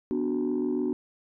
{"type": "chord", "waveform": "sine", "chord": "B minor", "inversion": "none", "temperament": "equal", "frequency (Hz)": [246.9, 293.7, 370], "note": ["B3", "D4", "F#4"], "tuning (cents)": [0, 0, 0], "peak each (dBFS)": -28, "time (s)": [0.11, 0.93], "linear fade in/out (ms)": 0, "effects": ["tanh soft clip ceiling -20 dBFS"]}